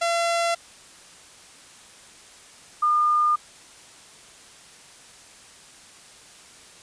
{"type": "tone pair in turn", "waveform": ["sawtooth", "sine"], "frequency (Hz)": [680, 1211.6], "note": ["F5", "D#6"], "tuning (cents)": [-46, -46], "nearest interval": "minor seventh", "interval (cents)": 1000, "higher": "second", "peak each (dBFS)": -17, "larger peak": "neither", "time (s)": [[0.01, 0.55], [2.82, 3.36]], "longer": "neither", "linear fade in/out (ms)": 10, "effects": ["white hiss -48 dBFS RMS until 6.82 s", "resampled to 22050 Hz"]}